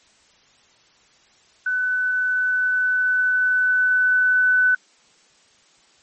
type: tone with level ramp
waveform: sine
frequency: 1500 Hz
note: F#6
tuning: 23 cents sharp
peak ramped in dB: -19 to -13 dBFS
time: 1.66-4.75 s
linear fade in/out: 5 ms
effects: white hiss -56 dBFS RMS until 6.02 s + MP3 32 kbps